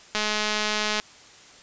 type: click train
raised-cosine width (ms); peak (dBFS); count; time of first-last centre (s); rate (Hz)
0.2; -8; 181; 0.15-0.999; 212
effects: white hiss -49 dBFS RMS until 1.62 s + resampled to 16000 Hz